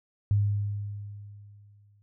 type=tone with exponential decay; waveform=sine; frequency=102.3 Hz; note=G#2; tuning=26 cents flat; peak=-19 dBFS; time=0.31-2.02 s; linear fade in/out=0 ms; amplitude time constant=370 ms; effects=none